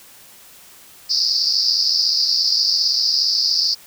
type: band-pass noise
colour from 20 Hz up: pink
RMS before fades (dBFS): -18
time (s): 1.09-3.75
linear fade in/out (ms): 20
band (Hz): 4600 to 5200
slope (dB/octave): 96
effects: white hiss -45 dBFS RMS until 3.86 s